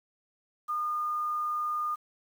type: tone with quantisation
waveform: sine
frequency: 1217 Hz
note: D#6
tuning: 39 cents flat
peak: -28 dBFS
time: 0.68-1.96 s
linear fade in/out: 20 ms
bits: 9
effects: none